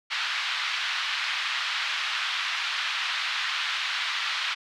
white band-pass noise, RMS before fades -29 dBFS, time 0.1-4.55 s, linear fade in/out 20 ms, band 1100 to 3800 Hz, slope 24 dB/octave, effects none

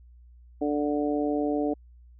harmonic tone, 147 Hz, D3, 2 cents sharp, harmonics 2 / 3 / 4 / 5, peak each -26 / -30 / -32 / -34 dBFS, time 0.61-1.74 s, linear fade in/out 10 ms, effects added 60 Hz sine -49 dBFS peak until 2.19 s

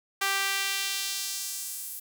sawtooth tone with high-pass filter sweep, 392 Hz, G4, in tune, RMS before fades -31 dBFS, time 0.21-2 s, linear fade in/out 10 ms, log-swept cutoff 1300 to 12000 Hz, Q 1, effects none

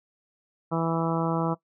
harmonic tone, 164.81 Hz, E3, in tune, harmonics 1 / 2 / 3 / 4 / 5 / 6 / 7 / 8, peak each -27 / -30 / -32 / -33 / -34 / -35 / -35 / -36 dBFS, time 0.71-1.55 s, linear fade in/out 20 ms, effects noise-tail reverb RT60 0.1 s tail -19 dB re dry

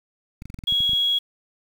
clicks, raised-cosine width 5 ms, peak -24 dBFS, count 10, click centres 0.421 / 0.456 / 0.501 / 0.543 / 0.589 / 0.638 / 0.724 / 0.805 / 0.894 / 0.933 s
sine tone, 3324 Hz, G#7, 1 cent sharp, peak -18 dBFS, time 0.67-1.19 s, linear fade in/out 10 ms
effects 7-bit

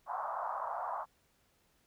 white band-pass noise, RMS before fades -38 dBFS, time 0.06-1.06 s, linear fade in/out 50 ms, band 650 to 1200 Hz, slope 48 dB/octave, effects pink hiss -72 dBFS RMS until 1.86 s

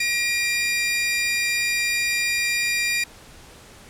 sawtooth tone pair together, 1900 / 2399 Hz, A#6 / D7, +33 / +36 cents, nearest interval major third, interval 403 cents, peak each -23 / -18 dBFS, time 0-3.04 s, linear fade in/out 5 ms, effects pink hiss -46 dBFS RMS until 3.89 s + low-pass 11000 Hz 12 dB/octave

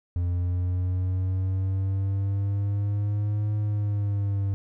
triangle linear two-way sweep, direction up then down, 87.31 to 105.5 to 98.1 Hz, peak -21 dBFS, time 0.16-4.54 s, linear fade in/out 0 ms, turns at 3.55 s, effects none

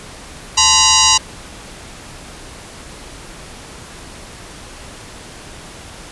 sine tone with frequency modulation, 880 Hz, A5, in tune, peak -8 dBFS, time 0.57-1.18 s, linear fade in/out 10 ms, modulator 960 Hz, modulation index 6.8, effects pink hiss -35 dBFS RMS until 6.11 s + resampled to 24000 Hz

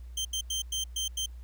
25% pulse tone bursts at uneven times, 3136 Hz, G7, in tune, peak -26 dBFS, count 6, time 0.17-0.25 / 0.33-0.41 / 0.5-0.62 / 0.72-0.84 / 0.96-1.08 / 1.17-1.26 s, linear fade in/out 5 ms, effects added 60 Hz sine -41 dBFS peak until 1.43 s + pink hiss -66 dBFS RMS until 1.43 s

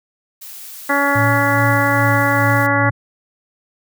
blue noise, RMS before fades -34 dBFS, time 0.41-2.67 s, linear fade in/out 10 ms
harmonic tone, 282.2 Hz, C#4, 31 cents sharp, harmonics 1 / 2 / 3 / 4 / 5 / 6 / 7, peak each -21 / -21 / -21 / -21 / -21 / -21 / -21 dBFS, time 0.89-2.9 s, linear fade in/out 10 ms
sine tone with tremolo, 112.9 Hz, A2, 45 cents sharp, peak -15 dBFS, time 1.15-2.91 s, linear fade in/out 10 ms, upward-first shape sine, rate 2.4 Hz, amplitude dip 55%
effects none

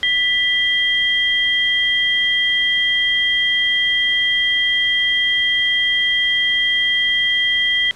sine tone pair together, 1975.5 / 3207 Hz, B6 / G7, 0 / +39 cents, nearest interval minor sixth, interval 839 cents, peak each -17 dBFS, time 0.03-7.91 s, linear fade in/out 0 ms, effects pink hiss -43 dBFS RMS until 7.95 s + low-pass 8000 Hz 12 dB/octave

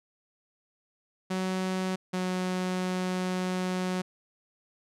sawtooth tone pair in turn, 186.7 / 183.7 Hz, F#3 / F#3, +16 / -12 cents, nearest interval unison, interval 28 cents, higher first, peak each -24 dBFS, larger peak neither, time 1.3-1.96 / 2.13-4.02 s, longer second, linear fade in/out 10 ms, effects low-pass 9000 Hz 12 dB/octave

